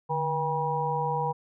harmonic tone with a mistuned harmonic, 160.7 Hz, E3, 44 cents flat, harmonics 1 / 3 / 5 / 6, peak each -32 / -32 / -31 / -29 dBFS, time 0.09-1.33 s, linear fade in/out 20 ms, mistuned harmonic 1, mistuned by -130 cents, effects none

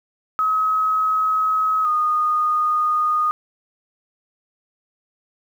sine tone pair in turn, 1276 / 1231.2 Hz, D#6 / D#6, +43 / -19 cents, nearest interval minor second, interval 62 cents, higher first, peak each -16 dBFS, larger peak neither, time 0.39-1.85 / 1.85-3.31 s, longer neither, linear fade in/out 0 ms, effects 8-bit

